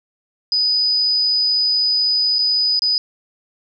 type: tone with dropouts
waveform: sine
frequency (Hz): 4978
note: D#8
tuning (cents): 0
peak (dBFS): -14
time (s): 0.52-2.98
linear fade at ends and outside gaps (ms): 1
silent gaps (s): 2.385-2.39 / 2.793-2.82
effects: none